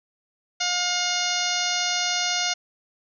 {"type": "harmonic tone", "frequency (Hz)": 714, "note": "F5", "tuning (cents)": 38, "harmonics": [1, 2, 3, 4, 5, 6, 7, 8, 9], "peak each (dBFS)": [-31, -31, -31, -31, -31, -31, -31, -31, -31], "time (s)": [0.6, 2.54], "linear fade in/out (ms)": 10, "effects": []}